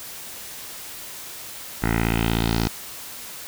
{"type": "tone with low-pass filter sweep", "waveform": "10% pulse", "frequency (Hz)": 56.5, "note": "A1", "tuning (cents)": 47, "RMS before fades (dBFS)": -22, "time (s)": [1.82, 2.68], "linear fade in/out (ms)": 10, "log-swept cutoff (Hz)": [1800, 5300], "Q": 2.7, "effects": ["white hiss -37 dBFS RMS until 3.47 s"]}